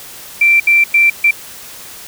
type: tone bursts at uneven times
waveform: sine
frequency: 2349 Hz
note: D7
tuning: in tune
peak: -6 dBFS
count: 4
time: 0.41-0.6 / 0.67-0.84 / 0.94-1.1 / 1.24-1.31 s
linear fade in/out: 5 ms
effects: white hiss -33 dBFS RMS until 2.07 s

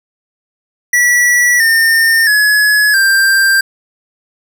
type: tone with pitch steps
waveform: square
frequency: 1946 / 1815.7 / 1694.1 / 1580.6 Hz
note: B6 / A#6 / G#6 / G6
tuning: -26 / -46 / +34 / +14 cents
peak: -8 dBFS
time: 0.93-3.61 s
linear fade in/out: 5 ms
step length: 670 ms
effects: none

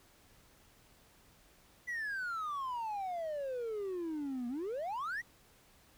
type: exponential two-way sweep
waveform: triangle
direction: down then up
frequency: 1994 to 234.7 to 1994 Hz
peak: -33 dBFS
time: 1.87-5.22 s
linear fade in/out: 20 ms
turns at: 4.48 s
effects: tanh soft clip ceiling -30 dBFS + pink hiss -64 dBFS RMS until 5.97 s

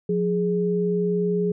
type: tone pair together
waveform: sine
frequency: 178.1 / 416.4 Hz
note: F3 / G#4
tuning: +34 / +5 cents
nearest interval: octave + minor third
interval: 1471 cents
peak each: -23 / -22 dBFS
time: 0.09-1.52 s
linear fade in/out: 5 ms
effects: none

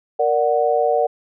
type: chord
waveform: sine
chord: Bb augmented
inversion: none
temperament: equal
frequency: 466.2 / 587.3 / 740 Hz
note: Bb4 / D5 / F#5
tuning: 0 / 0 / 0 cents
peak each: -19 dBFS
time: 0.19-1.07 s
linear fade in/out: 10 ms
effects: none

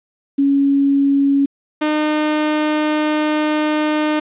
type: tone pair in turn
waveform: sine / sawtooth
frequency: 278.4 / 304.5 Hz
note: C#4 / D#4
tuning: +8 / -37 cents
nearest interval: major second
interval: 155 cents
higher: second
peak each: -11 dBFS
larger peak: neither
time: 0.38-1.46 / 1.81-4.2 s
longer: second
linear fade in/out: 10 ms
effects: resampled to 8000 Hz + 8-bit

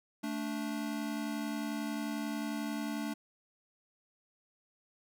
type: tone pair together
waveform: square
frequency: 220 / 291.2 Hz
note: A3 / D4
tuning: 0 / -15 cents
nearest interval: perfect fourth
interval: 485 cents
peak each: -38 / -38 dBFS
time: 0.23-3.14 s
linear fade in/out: 10 ms
effects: none

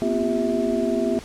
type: tone cluster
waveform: sine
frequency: 236.2 / 257 / 346.6 / 397.7 / 654 Hz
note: A#3 / C4 / F4 / G4 / E5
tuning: +23 / -31 / -13 / +25 / -14 cents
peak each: -26 dBFS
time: 0.02-1.19 s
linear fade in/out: 0 ms
effects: pink hiss -41 dBFS RMS until 1.24 s + low-pass 9000 Hz 12 dB/octave

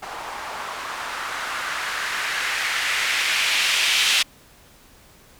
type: noise with low-pass filter sweep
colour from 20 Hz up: violet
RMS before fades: -24 dBFS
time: 0.02-4.23 s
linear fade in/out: 10 ms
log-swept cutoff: 860 to 3000 Hz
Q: 1.7
effects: pink hiss -51 dBFS RMS until 5.39 s

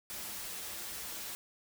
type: noise with comb filter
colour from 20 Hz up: white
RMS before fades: -42 dBFS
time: 0.1-1.35 s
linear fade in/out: 0 ms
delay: 7.5 ms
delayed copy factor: -0.6
effects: none

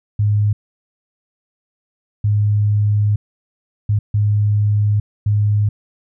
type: tone bursts at uneven times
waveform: sine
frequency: 104.2 Hz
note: G#2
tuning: 6 cents sharp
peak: -12 dBFS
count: 5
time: 0.19-0.53 / 2.24-3.16 / 3.89-3.99 / 4.14-5 / 5.26-5.69 s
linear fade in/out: 5 ms
effects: none

